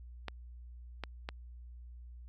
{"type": "clicks", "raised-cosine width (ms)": 0.3, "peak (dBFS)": -22, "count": 3, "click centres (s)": [0.283, 1.037, 1.289], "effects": ["added 60 Hz sine -47 dBFS peak until 2.28 s"]}